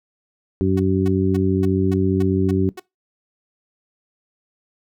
harmonic tone, 94.8 Hz, F#2, 43 cents sharp, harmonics 1 / 2 / 3 / 4, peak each -21 / -21 / -21 / -21 dBFS, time 0.61-2.69 s, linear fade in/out 0 ms
sawtooth tone bursts, 370 Hz, F#4, in tune, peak -26 dBFS, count 8, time 0.77-2.798 s, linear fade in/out 5 ms, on 26 ms, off 260 ms
effects noise-tail reverb RT60 0.2 s tail -21 dB re dry

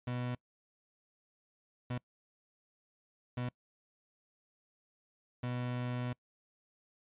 30% pulse tone bursts at uneven times, 123.47 Hz, B2, in tune, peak -32 dBFS, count 4, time 0.07-0.35 / 1.9-1.98 / 3.37-3.49 / 5.43-6.13 s, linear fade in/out 5 ms, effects noise-tail reverb RT60 0.1 s tail -25 dB re dry + resampled to 8000 Hz

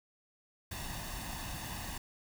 pink noise with comb filter, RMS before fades -41 dBFS, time 0.71-1.98 s, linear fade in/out 5 ms, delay 1.1 ms, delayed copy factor +0.65, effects none

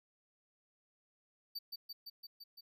square tone with echo, 4604 Hz, D8, 35 cents flat, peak -40 dBFS, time 1.55-1.59 s, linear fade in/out 10 ms, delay 170 ms, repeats 6, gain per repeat -2 dB, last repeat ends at 2.61 s, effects none

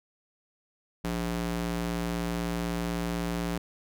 square tone with high-pass filter, 58 Hz, A#1, 8 cents flat, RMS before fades -31 dBFS, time 1.04-3.58 s, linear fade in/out 5 ms, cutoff 130 Hz, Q 1, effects none

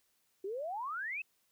sine exponential sweep, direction up, 370 to 2683 Hz, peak -36 dBFS, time 0.44-1.22 s, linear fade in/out 5 ms, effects white hiss -75 dBFS RMS until 1.51 s

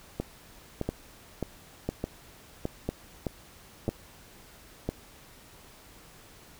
two click trains, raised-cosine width 2 ms, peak -16 / -15 dBFS, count 7 / 5, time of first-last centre 0.2-3.881 / 0.89-4.89 s, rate 1.63 / 1 Hz, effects pink hiss -53 dBFS RMS until 6.59 s

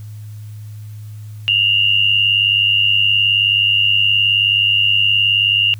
sine tone pair together, 2772 / 2871 Hz, F7 / F7, -14 / +47 cents, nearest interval minor second, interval 61 cents, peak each -14 dBFS, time 1.48-5.74 s, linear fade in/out 0 ms, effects added 106 Hz sine -29 dBFS peak until 5.79 s + white hiss -51 dBFS RMS until 5.79 s

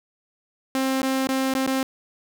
sawtooth tone with dropouts, 264.9 Hz, C4, 22 cents sharp, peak -17 dBFS, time 0.75-1.83 s, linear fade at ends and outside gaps 1 ms, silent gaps 1.019-1.03 / 1.272-1.289 / 1.538-1.55 / 1.665-1.674 s, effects none

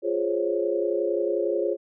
sine chord, Db major seventh, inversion first, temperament equal, 349.2 / 415.3 / 523.3 / 554.4 Hz, F4 / Ab4 / C5 / Db5, 0 / 0 / 0 / 0 cents, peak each -27 / -27 / -30 / -28 dBFS, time 0.02-1.77 s, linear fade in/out 50 ms, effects none

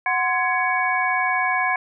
sine tone cluster, 740 / 1040 / 1672 / 2242 Hz, F#5 / C6 / G#6 / C#7, 0 / -11 / +11 / +19 cents, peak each -24 dBFS, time 0.06-1.76 s, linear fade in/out 2 ms, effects none

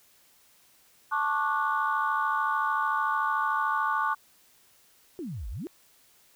sine chord, D major seventh, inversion second, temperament just, 881 / 1101.2 / 1174.7 / 1468.3 Hz, A5 / C#6 / D6 / F#6, +2 / -12 / 0 / -14 cents, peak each -30 / -29 / -29 / -30 dBFS, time 1.11-4.15 s, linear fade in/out 20 ms
sine exponential two-way sweep, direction down then up, 389.4 to 45.4 to 389.4 Hz, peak -33 dBFS, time 5.19-5.67 s, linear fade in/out 0 ms, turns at 5.49 s
effects tanh soft clip ceiling -15 dBFS + white hiss -61 dBFS RMS until 6.35 s

